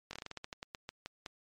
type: slowing click train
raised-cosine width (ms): 0.2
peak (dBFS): -24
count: 15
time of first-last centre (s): 0.11-1.262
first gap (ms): 21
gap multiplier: 1.19
effects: MP3 64 kbps